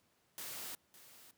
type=noise with echo; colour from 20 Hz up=white; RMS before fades=-45 dBFS; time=0.38-0.75 s; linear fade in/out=0 ms; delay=560 ms; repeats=1; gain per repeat=-14 dB; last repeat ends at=1.31 s; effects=pink hiss -74 dBFS RMS until 1.37 s + high-pass 100 Hz 12 dB/octave